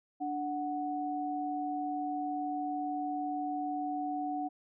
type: tone pair together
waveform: sine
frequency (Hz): 293.7 / 740.1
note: D4 / F#5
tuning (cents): 0 / 0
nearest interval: octave + major third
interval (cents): 1600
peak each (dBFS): -36 / -34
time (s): 0.2-4.49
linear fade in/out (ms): 20
effects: none